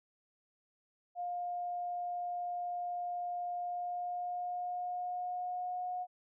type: tone with pitch glide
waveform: sine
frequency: 708 to 724.5 Hz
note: F5 to F#5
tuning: +23 to -37 cents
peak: -35 dBFS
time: 1.15-6.07 s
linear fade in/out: 50 ms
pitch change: +40 cents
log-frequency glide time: 3.58-5.86 s
effects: none